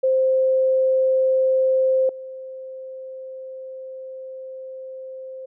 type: tone with level steps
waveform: sine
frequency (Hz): 523.3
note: C5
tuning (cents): 0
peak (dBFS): -15 / -32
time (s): 0.03-5.46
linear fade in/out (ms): 10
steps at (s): 2.09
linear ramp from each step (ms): 2
effects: none